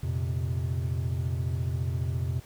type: chord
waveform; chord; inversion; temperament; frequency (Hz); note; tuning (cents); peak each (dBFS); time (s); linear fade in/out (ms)
triangle; F suspended fourth; none; just; 87.31 / 116.41 / 130.96; F2 / Bb2 / C3; 0 / -2 / +2; -28 / -31 / -29; 0.03-2.4; 5
effects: pink hiss -53 dBFS RMS until 2.45 s